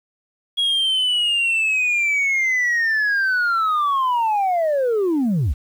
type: linear sweep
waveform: sine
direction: down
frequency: 3322 to 51.8 Hz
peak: -14 dBFS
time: 0.57-5.54 s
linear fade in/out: 20 ms
effects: tanh soft clip ceiling -15 dBFS + 8-bit